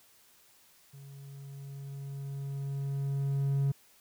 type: tone with level ramp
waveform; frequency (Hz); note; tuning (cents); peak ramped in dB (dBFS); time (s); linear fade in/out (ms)
triangle; 138.59; C#3; 0; -45 to -22; 0.93-3.72; 10
effects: tanh soft clip ceiling -18 dBFS + white hiss -62 dBFS RMS until 4 s